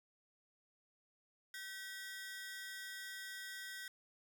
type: ring-modulated tone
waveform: sawtooth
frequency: 1733 Hz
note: A6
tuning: 27 cents flat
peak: -39 dBFS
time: 1.54-3.88 s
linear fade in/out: 2 ms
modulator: 199 Hz
effects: none